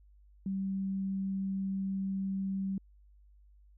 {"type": "tone", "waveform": "sine", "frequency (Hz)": 193.3, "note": "G3", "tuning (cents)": -24, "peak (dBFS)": -31, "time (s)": [0.46, 2.78], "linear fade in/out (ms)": 2, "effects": ["added 50 Hz sine -57 dBFS peak until 3.77 s"]}